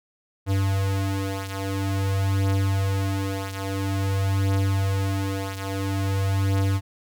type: beating tone pair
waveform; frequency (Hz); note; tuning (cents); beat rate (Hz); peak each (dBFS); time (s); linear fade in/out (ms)
square; 97.2 / 97.69; G2 / G2; -14 / -5; 0.49; -24 / -28; 0.46-6.81; 50
effects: none